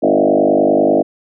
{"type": "tone with frequency modulation", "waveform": "sine", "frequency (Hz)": 466.2, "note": "A#4", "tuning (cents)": 0, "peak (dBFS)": -9, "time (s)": [0.02, 1.03], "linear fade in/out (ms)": 20, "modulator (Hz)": 50.2, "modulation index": 4.4, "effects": []}